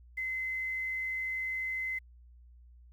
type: tone with quantisation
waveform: sine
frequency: 2053 Hz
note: C7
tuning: 33 cents flat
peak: -32 dBFS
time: 0.17-1.99 s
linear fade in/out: 10 ms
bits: 10
effects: added 60 Hz sine -53 dBFS peak until 2.92 s